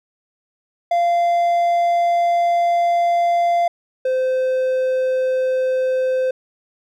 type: tone pair in turn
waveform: triangle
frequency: 691 / 516.5 Hz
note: F5 / C5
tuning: -19 / -22 cents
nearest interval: perfect fourth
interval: 503 cents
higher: first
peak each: -12 / -14 dBFS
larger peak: first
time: 0.91-3.68 / 4.05-6.31 s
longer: first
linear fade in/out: 5 ms
effects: none